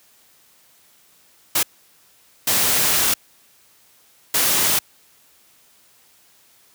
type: noise bursts at uneven times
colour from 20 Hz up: white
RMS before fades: -18 dBFS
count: 3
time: 1.55-1.63 / 2.47-3.14 / 4.34-4.79 s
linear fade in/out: 5 ms
effects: white hiss -55 dBFS RMS until 6.74 s + high-pass 60 Hz 12 dB/octave